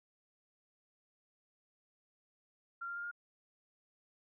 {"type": "tone with pitch steps", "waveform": "sine", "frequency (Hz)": [1382, 1393.2, 1404.5, 1415.9], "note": ["F6", "F6", "F6", "F6"], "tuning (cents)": [-19, -5, 9, 23], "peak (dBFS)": -39, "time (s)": [2.81, 3.114], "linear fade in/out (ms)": 10, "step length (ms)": 76, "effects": []}